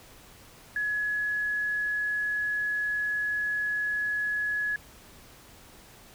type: tone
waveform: sine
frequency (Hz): 1690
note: G#6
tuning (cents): +30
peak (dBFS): -26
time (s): 0.76-4.76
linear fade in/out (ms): 2
effects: pink hiss -52 dBFS RMS until 6.14 s